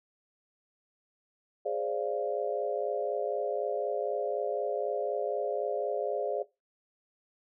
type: chord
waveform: sine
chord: D half-diminished seventh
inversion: second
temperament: equal with one note detuned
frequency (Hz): 415.3 / 523.3 / 587.3 / 692.8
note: Ab4 / C5 / D5 / F5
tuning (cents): 0 / 0 / 0 / -14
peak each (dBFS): -34 / -35 / -33 / -37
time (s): 1.65-6.43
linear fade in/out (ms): 10
effects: noise-tail reverb RT60 0.2 s tail -17 dB re dry